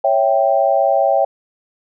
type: chord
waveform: sine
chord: C# diminished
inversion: none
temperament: equal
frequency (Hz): 554.4 / 659.3 / 784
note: C#5 / E5 / G5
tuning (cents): 0 / 0 / 0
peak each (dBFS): -16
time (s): 0.04-1.25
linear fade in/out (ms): 5
effects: none